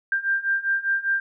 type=beating tone pair; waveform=sine; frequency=1584 / 1589 Hz; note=G6 / G6; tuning=+18 / +23 cents; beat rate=5 Hz; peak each=-25 / -23 dBFS; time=0.12-1.2 s; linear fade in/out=2 ms; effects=none